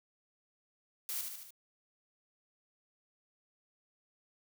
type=noise with echo; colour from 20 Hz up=blue; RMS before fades=-38 dBFS; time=1.09-1.21 s; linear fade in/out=0 ms; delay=74 ms; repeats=4; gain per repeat=-4 dB; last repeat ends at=1.506 s; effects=none